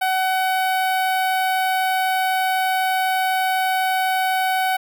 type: tone with notch filter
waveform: sawtooth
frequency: 752 Hz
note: F#5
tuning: 28 cents sharp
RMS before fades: -20 dBFS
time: 0.01-4.77 s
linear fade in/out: 10 ms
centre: 6300 Hz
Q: 0.8
effects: none